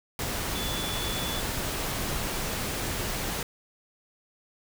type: tone in noise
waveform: sine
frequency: 3454 Hz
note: A7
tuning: 33 cents flat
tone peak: -35 dBFS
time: 0.55-1.4 s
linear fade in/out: 2 ms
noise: pink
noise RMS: -31 dBFS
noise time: 0.19-3.43 s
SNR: -7 dB
effects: none